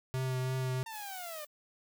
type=tone with vibrato; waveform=square; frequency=129.5 Hz; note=C3; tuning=17 cents flat; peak=-32 dBFS; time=0.14-0.83 s; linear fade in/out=0 ms; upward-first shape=triangle; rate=3 Hz; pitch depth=19 cents each way
type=linear sweep; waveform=sawtooth; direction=down; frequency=914 to 587.3 Hz; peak=-38 dBFS; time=0.86-1.45 s; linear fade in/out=5 ms
type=noise; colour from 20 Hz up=blue; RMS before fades=-47 dBFS; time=0.9-1.47 s; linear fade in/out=50 ms
effects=none